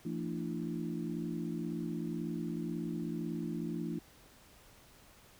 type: harmonic tone with a mistuned harmonic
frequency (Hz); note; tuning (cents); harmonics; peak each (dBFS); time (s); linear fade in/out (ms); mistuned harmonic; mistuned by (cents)
56.3; A1; +40; 3 / 4 / 5 / 6; -39 / -40 / -41 / -42; 0.05-3.99; 5; 5; +86
effects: pink hiss -60 dBFS RMS until 5.39 s